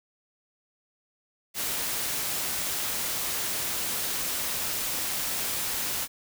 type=noise; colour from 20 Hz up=white; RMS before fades=-30 dBFS; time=1.54-6.08 s; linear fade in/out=50 ms; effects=none